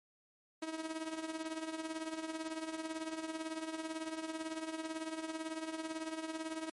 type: tone with tremolo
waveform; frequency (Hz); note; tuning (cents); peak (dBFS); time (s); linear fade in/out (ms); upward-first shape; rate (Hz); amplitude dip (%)
sawtooth; 319.5; D#4; +46; -32; 0.62-6.7; 5; triangle; 18; 75
effects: MP3 48 kbps